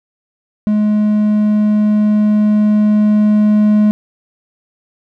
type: tone with level ramp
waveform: triangle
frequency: 210.9 Hz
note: G#3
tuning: 27 cents sharp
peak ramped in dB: -8 to -5 dBFS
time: 0.67-3.91 s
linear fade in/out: 0 ms
effects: none